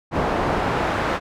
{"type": "noise with band-pass filter sweep", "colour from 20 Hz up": "brown", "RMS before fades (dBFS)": -22, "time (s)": [0.11, 1.2], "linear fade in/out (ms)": 50, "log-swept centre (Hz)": [800, 1300], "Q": 0.78, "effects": []}